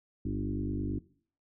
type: tone with frequency modulation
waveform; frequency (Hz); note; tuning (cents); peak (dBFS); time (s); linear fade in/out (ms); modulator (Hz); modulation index
sine; 183.2; F#3; -17; -30; 0.25-0.99; 5; 49.5; 3.1
effects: noise-tail reverb RT60 0.5 s tail -20 dB re dry